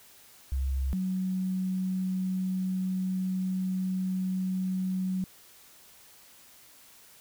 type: tone pair in turn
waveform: sine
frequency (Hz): 66.8 / 186.66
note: C2 / F#3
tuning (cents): +36 / +15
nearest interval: octave + tritone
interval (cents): 1779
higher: second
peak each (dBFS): -26 / -27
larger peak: first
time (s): 0.52-0.93 / 0.93-5.24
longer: second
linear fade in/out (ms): 0
effects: white hiss -55 dBFS RMS until 7.2 s